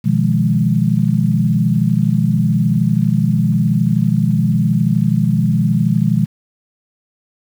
sine chord, F half-diminished seventh, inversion second, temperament equal, 123.47 / 155.56 / 174.61 / 207.7 Hz, Cb3 / Eb3 / F3 / Ab3, 0 / 0 / 0 / 0 cents, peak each -17 dBFS, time 0.04-6.26 s, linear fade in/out 20 ms, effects 7-bit

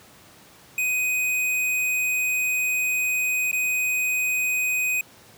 square tone with dropouts, 2500 Hz, D#7, 8 cents sharp, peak -22 dBFS, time 0.78-5.01 s, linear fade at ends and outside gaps 2 ms, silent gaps 3.514-3.529 s, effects pink hiss -50 dBFS RMS until 5.37 s + high-pass 100 Hz 12 dB/octave

